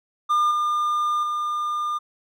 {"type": "tone with level steps", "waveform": "triangle", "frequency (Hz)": 1205, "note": "D6", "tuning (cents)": 44, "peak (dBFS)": [-15, -18, -21], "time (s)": [0.29, 1.99], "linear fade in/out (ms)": 20, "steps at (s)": [0.51, 1.23], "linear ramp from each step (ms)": 2, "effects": []}